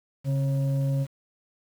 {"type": "tone with frequency modulation", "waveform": "sine", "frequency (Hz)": 138.59, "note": "C#3", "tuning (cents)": 0, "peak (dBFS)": -22, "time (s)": [0.24, 1.07], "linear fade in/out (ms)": 50, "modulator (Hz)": 408, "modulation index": 0.4, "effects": ["8-bit"]}